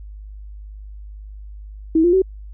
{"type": "tone with pitch steps", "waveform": "sine", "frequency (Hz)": [321.8, 348.9, 378.3], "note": ["E4", "F4", "F#4"], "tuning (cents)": [-42, -2, 38], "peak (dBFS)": -11, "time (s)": [1.95, 2.22], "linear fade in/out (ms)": 5, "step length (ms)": 90, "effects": ["added 51 Hz sine -33 dBFS peak until 2.53 s"]}